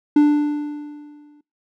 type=tone with exponential decay; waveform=triangle; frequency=295.1 Hz; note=D4; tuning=8 cents sharp; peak=-6 dBFS; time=0.16-1.41 s; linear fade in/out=5 ms; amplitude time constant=270 ms; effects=noise-tail reverb RT60 0.2 s tail -23 dB re dry